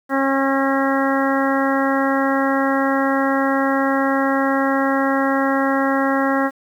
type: harmonic tone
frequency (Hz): 271.6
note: C#4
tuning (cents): -35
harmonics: 1 / 2 / 3 / 4 / 5 / 6 / 7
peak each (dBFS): -19 / -22 / -24 / -25 / -26 / -27 / -27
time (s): 0.09-6.51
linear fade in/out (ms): 50
effects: 8-bit